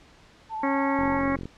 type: tone with vibrato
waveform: sine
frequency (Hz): 880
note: A5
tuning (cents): 0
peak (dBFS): -29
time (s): 0.49-1.22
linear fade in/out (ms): 50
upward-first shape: triangle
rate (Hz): 9.8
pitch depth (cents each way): 33
type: harmonic tone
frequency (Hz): 274.9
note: C#4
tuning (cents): -14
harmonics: 1 / 2 / 3 / 4 / 5 / 6 / 7 / 8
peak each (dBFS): -25 / -30 / -35 / -31 / -37 / -39 / -35 / -36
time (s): 0.63-1.36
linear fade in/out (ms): 5
type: click train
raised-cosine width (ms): 3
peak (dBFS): -22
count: 22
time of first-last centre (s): 0.99-1.456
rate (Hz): 45.1
effects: pink hiss -54 dBFS RMS until 1.57 s + low-pass 5000 Hz 12 dB/octave